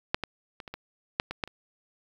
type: clicks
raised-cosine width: 0.3 ms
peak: -7 / -15 / -24 / -25 / -21 / -7 / -18 / -12 / -28 dBFS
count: 9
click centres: 0.145 / 0.237 / 0.602 / 0.678 / 0.74 / 1.199 / 1.31 / 1.438 / 1.476 s
effects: 8-bit